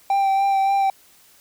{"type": "tone with vibrato", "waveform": "triangle", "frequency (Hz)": 784, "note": "G5", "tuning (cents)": 0, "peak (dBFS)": -14, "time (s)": [0.1, 0.9], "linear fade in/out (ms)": 2, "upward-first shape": "sine", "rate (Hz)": 3.5, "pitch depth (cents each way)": 18, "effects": ["white hiss -53 dBFS RMS until 1.4 s"]}